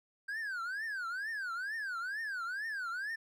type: tone with vibrato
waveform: triangle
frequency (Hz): 1568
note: G6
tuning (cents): 0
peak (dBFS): -34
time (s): 0.28-3.16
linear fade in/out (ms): 10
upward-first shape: triangle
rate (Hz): 2.2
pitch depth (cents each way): 290
effects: none